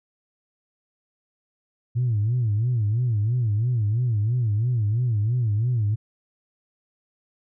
sine tone with vibrato, 113.6 Hz, A#2, 44 cents flat, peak -18 dBFS, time 1.95-5.96 s, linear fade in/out 20 ms, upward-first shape sine, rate 3 Hz, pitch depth 180 cents each way, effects tanh soft clip ceiling -16 dBFS

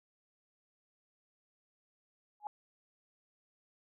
sine tone with exponential growth, 836 Hz, G#5, 11 cents sharp, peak -32 dBFS, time 2.4-2.47 s, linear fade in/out 1 ms, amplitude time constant 15 ms, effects none

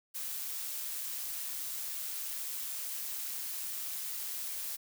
blue noise with amplitude modulation, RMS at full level -37 dBFS, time 0.14-4.77 s, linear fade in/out 20 ms, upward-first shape sine, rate 140 Hz, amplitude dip 35%, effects none

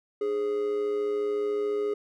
triangle tone with amplitude modulation, 415.3 Hz, G#4, in tune, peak -21 dBFS, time 0.21-1.94 s, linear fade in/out 5 ms, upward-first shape sine, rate 114 Hz, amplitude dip 50%, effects none

